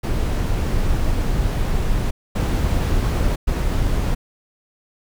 brown noise bursts at uneven times, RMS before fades -19 dBFS, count 3, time 0.03-2.11 / 2.35-3.36 / 3.47-4.15 s, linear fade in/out 10 ms, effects none

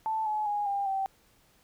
sine tone with pitch steps, 880 / 852.5 / 825.8 / 800 / 775 Hz, A5 / G#5 / G#5 / G5 / G5, 0 / +45 / -10 / +35 / -20 cents, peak -27 dBFS, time 0.06-1.06 s, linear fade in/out 0 ms, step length 200 ms, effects pink hiss -64 dBFS RMS until 1.63 s

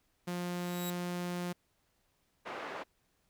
sawtooth tone, 176.8 Hz, F3, 22 cents sharp, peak -31 dBFS, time 0.27-1.53 s, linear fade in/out 10 ms
10% pulse tone with exponential growth, 3845 Hz, B7, 47 cents flat, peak -30 dBFS, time 0.34-0.9 s, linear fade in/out 0 ms, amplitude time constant 120 ms
pink band-pass noise, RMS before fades -42 dBFS, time 2.45-2.84 s, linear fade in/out 20 ms, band 430 to 2000 Hz, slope 12 dB/octave
effects pink hiss -75 dBFS RMS until 3.29 s

